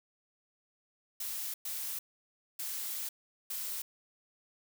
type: noise bursts at uneven times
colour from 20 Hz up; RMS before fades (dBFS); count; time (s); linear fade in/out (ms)
blue; -38; 4; 1.2-1.54 / 1.65-1.99 / 2.59-3.09 / 3.5-3.82; 5
effects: none